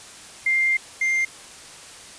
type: tone pair in turn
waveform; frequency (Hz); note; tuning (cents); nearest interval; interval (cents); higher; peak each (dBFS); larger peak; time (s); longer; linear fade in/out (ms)
sine / triangle; 2103 / 2103; C7 / C7; +8 / +8; unison; 0; neither; -17; neither; 0.46-0.77 / 1.01-1.25; first; 5
effects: white hiss -42 dBFS RMS until 2.18 s + resampled to 22050 Hz